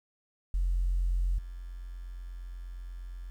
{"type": "tone with level steps", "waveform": "sine", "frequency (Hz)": 44.22, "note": "F1", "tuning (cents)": 22, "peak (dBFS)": [-24, -38], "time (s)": [0.54, 3.3], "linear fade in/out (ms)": 0, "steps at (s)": 1.38, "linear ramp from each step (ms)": 5, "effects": ["tanh soft clip ceiling -21 dBFS", "10-bit"]}